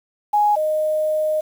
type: tone pair in turn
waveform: sine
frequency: 833 / 617.9 Hz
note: G#5 / D#5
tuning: +5 / -12 cents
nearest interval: perfect fourth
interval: 517 cents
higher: first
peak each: -13 / -17 dBFS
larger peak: first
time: 0.33-0.56 / 0.56-1.41 s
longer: second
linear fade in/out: 10 ms
effects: 7-bit